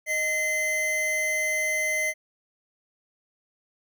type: tone pair together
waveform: square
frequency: 622.3 / 2060 Hz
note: D#5 / C7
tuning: 0 / -28 cents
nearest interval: octave + major sixth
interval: 2072 cents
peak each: -33 / -25 dBFS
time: 0.06-2.14 s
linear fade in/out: 50 ms
effects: none